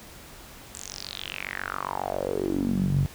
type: tone with band-pass filter sweep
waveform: sawtooth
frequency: 47.41 Hz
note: F#1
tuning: 43 cents sharp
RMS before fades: -29 dBFS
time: 0.74-3.06 s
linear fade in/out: 0 ms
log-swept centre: 8000 to 120 Hz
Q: 5.9
effects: pink hiss -46 dBFS RMS until 3.14 s